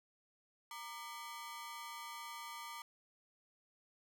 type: ring-modulated tone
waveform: sawtooth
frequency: 1064 Hz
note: C6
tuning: 29 cents sharp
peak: -39 dBFS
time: 0.71-2.82 s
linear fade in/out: 2 ms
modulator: 131 Hz
effects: none